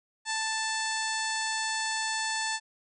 harmonic tone, 882 Hz, A5, 4 cents sharp, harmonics 1 / 2 / 3 / 4 / 5 / 6 / 7 / 8 / 9 / 10, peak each -34 / -33 / -40 / -40 / -37 / -42 / -42 / -41 / -40 / -45 dBFS, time 0.25-2.6 s, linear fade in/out 50 ms, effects none

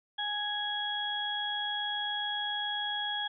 harmonic tone, 830.6 Hz, G#5, in tune, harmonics 1 / 2 / 4, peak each -37 / -37 / -33 dBFS, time 0.18-3.28 s, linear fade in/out 10 ms, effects none

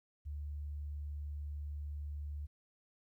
sine tone, 73.3 Hz, D2, 3 cents flat, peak -39 dBFS, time 0.25-2.47 s, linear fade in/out 20 ms, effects 13-bit

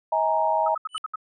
sine chord, D# suspended fourth, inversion none, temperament equal with one note detuned, 637.5 / 830.6 / 932.3 Hz, D#5 / G#5 / A#5, +42 / 0 / 0 cents, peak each -24 / -25 / -23 dBFS, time 0.12-0.75 s, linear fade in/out 5 ms
sine tone bursts, 1279 Hz, D#6, 47 cents sharp, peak -26 dBFS, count 6, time 0.66-1.158 s, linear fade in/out 5 ms, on 23 ms, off 72 ms
square tone with exponential growth, 2983 Hz, F#7, 13 cents sharp, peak -26 dBFS, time 0.89-0.98 s, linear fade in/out 0 ms, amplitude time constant 19 ms
effects resampled to 24000 Hz

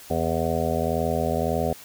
harmonic tone, 81.8 Hz, E2, 13 cents flat, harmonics 1 / 2 / 3 / 5 / 6 / 7 / 8 / 9, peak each -30 / -30 / -30 / -30 / -30 / -30 / -30 / -30 dBFS, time 0.1-1.73 s, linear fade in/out 5 ms, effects white hiss -45 dBFS RMS until 1.84 s

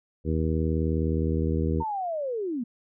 harmonic tone, 79.6 Hz, D#2, 40 cents sharp, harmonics 1 / 2 / 3 / 4 / 5 / 6, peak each -26 / -29 / -31 / -32 / -33 / -34 dBFS, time 0.24-1.84 s, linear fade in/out 50 ms
sine linear sweep, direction down, 928 to 220 Hz, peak -27 dBFS, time 1.8-2.64 s, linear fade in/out 10 ms
effects none

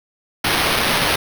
violet noise with sample-and-hold, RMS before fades -18 dBFS, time 0.44-1.16 s, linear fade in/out 5 ms, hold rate 7350 Hz, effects none

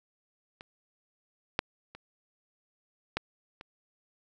clicks, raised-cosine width 0.3 ms, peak -28 / -9 / -29 / -13 / -28 dBFS, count 5, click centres 0.609 / 1.591 / 1.95 / 3.17 / 3.611 s, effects none

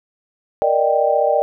sine chord, Eb major seventh, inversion second, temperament equal, 466.2 / 587.3 / 622.3 / 784 Hz, Bb4 / D5 / Eb5 / G5, 0 / 0 / 0 / 0 cents, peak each -21 / -17 / -19 / -19 dBFS, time 0.62-1.42 s, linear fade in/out 0 ms, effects none

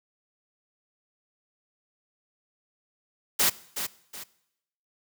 white noise with echo, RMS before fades -22 dBFS, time 3.39-3.5 s, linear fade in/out 10 ms, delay 370 ms, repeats 2, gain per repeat -9 dB, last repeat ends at 4.24 s, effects noise-tail reverb RT60 0.8 s tail -20 dB re dry + high-pass 100 Hz 12 dB/octave

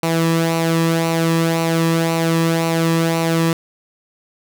sawtooth tone with flanger, 164.81 Hz, E3, in tune, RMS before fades -17 dBFS, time 0.03-3.53 s, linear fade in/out 2 ms, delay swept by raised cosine 0.59 to 1.39 ms, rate 1.9 Hz, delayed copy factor -0.55, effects none

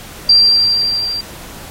sine tone with level ramp, 4722 Hz, D8, 9 cents sharp, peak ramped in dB -4 to -18 dBFS, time 0.29-1.21 s, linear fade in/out 5 ms, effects pink hiss -34 dBFS RMS until 1.7 s + AAC 48 kbps

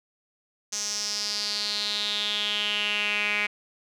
sawtooth tone with band-pass filter sweep, 207.7 Hz, G#3, in tune, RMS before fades -28 dBFS, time 0.72-3.47 s, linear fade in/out 10 ms, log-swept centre 6100 to 2300 Hz, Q 5.7, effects none

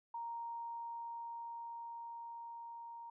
sine tone with level ramp, 932.3 Hz, A#5, in tune, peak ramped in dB -40 to -47 dBFS, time 0.14-3.1 s, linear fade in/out 5 ms, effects none

